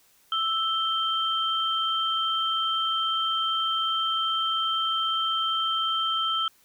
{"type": "tone pair together", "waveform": "sine", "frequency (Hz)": [1318.5, 3136], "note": ["E6", "G7"], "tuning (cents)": [0, 0], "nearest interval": "octave + minor third", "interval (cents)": 1500, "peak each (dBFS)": -26, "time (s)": [0.32, 6.48], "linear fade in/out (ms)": 2, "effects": ["white hiss -61 dBFS RMS until 6.64 s"]}